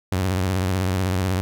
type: tone with vibrato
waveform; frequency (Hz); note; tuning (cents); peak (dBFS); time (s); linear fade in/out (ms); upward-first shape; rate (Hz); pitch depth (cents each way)
sawtooth; 93.2; F#2; +13; -16; 0.12-1.41; 0; sine; 16; 92
effects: none